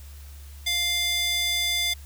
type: tone with high-pass filter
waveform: square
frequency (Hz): 698.5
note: F5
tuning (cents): 0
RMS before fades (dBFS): -25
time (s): 0.66-1.94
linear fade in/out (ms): 10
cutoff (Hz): 2900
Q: 2.5
effects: added 71 Hz sine -40 dBFS peak until 2.05 s + white hiss -52 dBFS RMS until 2.05 s